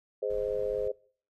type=chord; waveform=sine; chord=Ab major; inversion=none; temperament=just; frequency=415.3 / 519.1 / 623 Hz; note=Ab4 / C5 / Eb5; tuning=0 / -14 / +2 cents; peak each=-32 / -31 / -37 dBFS; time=0.22-0.92 s; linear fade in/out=10 ms
type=noise; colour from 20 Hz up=brown; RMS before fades=-47 dBFS; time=0.3-0.88 s; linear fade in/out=2 ms
effects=noise-tail reverb RT60 0.5 s tail -23 dB re dry